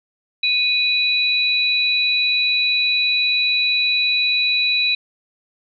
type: tone pair together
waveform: sine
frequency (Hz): 2489 / 3935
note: D#7 / B7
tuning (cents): 0 / -7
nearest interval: minor sixth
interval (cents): 793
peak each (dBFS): -18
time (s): 0.43-4.95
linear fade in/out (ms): 5
effects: none